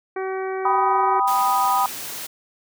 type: harmonic tone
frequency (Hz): 380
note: F#4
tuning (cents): +46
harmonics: 1 / 2 / 3 / 4 / 5 / 6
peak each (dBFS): -25 / -31 / -35 / -37 / -39 / -41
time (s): 0.16-1.2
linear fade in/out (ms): 5
type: chord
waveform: sine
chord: G augmented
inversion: none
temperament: equal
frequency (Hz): 784 / 987.8 / 1244.5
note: G5 / B5 / D#6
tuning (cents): 0 / 0 / 0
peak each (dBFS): -21 / -20 / -22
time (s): 0.65-1.86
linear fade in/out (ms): 2
type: high-pass noise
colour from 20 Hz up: white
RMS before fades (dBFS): -32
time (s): 1.27-2.27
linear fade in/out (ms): 10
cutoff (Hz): 110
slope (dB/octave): 24
effects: none